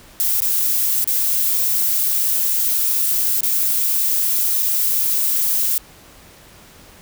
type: noise with dropouts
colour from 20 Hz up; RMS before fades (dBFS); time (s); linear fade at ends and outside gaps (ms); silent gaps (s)
violet; -18; 0.2-5.78; 0; 0.404-0.42 / 1.042-1.075 / 3.407-3.432 / 4.624-4.628
effects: pink hiss -45 dBFS RMS until 7.01 s